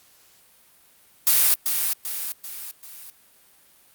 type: noise with echo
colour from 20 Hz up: blue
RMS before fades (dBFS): -17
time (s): 1.27-1.54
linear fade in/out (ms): 0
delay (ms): 390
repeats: 4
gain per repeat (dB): -6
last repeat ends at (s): 3.1
effects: white hiss -56 dBFS RMS until 3.94 s + Opus 48 kbps